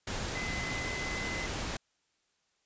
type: tone in noise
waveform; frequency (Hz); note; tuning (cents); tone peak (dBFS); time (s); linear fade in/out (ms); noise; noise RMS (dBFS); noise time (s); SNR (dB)
sine; 2035; C7; -49; -37; 0.35-1.46; 5; pink; -36; 0.07-1.77; -4
effects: white hiss -75 dBFS RMS until 2.65 s + resampled to 16000 Hz